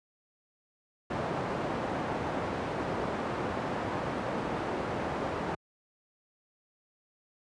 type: low-pass noise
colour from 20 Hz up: white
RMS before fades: -33 dBFS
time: 1.1-5.55 s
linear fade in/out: 5 ms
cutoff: 840 Hz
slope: 12 dB/octave
effects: high-pass 80 Hz 12 dB/octave + resampled to 22050 Hz